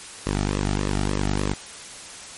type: tone with flanger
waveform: sawtooth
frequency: 49.81 Hz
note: G1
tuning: 28 cents sharp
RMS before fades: -24 dBFS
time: 0.26-1.54 s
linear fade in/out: 10 ms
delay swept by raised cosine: 1.3 to 1.96 ms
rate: 3.4 Hz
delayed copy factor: -0.7
effects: white hiss -39 dBFS RMS until 2.37 s + MP3 48 kbps